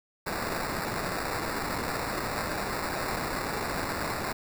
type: noise with sample-and-hold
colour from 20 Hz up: blue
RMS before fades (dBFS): -32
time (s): 0.26-4.33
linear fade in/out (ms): 10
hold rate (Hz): 3150
effects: none